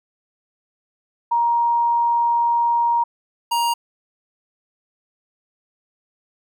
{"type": "tone pair in turn", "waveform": ["sine", "square"], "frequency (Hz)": [941, 941], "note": ["A#5", "A#5"], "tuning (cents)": [16, 16], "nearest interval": "unison", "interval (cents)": 0, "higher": "neither", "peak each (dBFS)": [-15, -18], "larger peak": "first", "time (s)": [[1.31, 3.04], [3.51, 3.74]], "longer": "first", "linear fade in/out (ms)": 10, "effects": []}